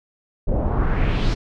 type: noise with low-pass filter sweep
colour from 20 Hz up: brown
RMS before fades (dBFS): -19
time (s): 0.47-1.35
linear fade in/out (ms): 20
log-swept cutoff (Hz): 490 to 5400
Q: 2.1
effects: none